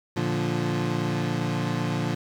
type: chord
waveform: 25% pulse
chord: Bb major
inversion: none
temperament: equal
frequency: 116.54 / 146.83 / 174.61 Hz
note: Bb2 / D3 / F3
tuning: 0 / 0 / 0 cents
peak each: -25 dBFS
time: 0.16-2.15 s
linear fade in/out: 10 ms
effects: low-pass 6000 Hz 12 dB/octave + 8-bit